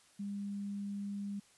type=tone; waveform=sine; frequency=201.3 Hz; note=G3; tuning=46 cents sharp; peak=-37 dBFS; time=0.19-1.4 s; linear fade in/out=10 ms; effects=white hiss -65 dBFS RMS until 1.57 s + resampled to 24000 Hz